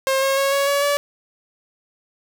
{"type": "tone with pitch steps", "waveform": "sawtooth", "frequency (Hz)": [534, 541.8, 549.6, 557.6, 565.8, 574], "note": ["C5", "C#5", "C#5", "C#5", "C#5", "D5"], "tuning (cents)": [35, -40, -15, 10, 35, -40], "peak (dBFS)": -13, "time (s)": [0.07, 0.97], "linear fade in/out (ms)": 0, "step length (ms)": 150, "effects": []}